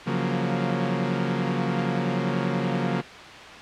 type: chord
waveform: sawtooth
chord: Gb major seventh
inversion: second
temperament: equal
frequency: 138.59 / 174.61 / 185 / 233.1 Hz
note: Db3 / F3 / Gb3 / Bb3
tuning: 0 / 0 / 0 / 0 cents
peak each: -25 dBFS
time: 0.06-3.02 s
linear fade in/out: 20 ms
effects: white hiss -40 dBFS RMS until 3.61 s + low-pass 3000 Hz 12 dB/octave